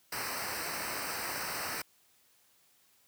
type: noise with comb filter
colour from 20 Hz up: pink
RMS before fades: -37 dBFS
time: 0.12-1.82 s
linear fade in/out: 5 ms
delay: 0.29 ms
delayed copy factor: -0.85
effects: white hiss -67 dBFS RMS until 3.07 s + high-pass 60 Hz 12 dB/octave